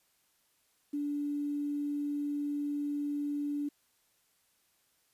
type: tone with quantisation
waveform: sine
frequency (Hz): 290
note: D4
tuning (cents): -22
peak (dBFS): -31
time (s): 0.93-3.69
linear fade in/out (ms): 10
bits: 10
effects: white hiss -72 dBFS RMS until 5.13 s + resampled to 32000 Hz